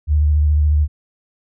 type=tone with vibrato; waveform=sine; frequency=75 Hz; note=D2; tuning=37 cents sharp; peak=-11 dBFS; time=0.07-0.88 s; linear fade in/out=50 ms; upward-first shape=triangle; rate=14 Hz; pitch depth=41 cents each way; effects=none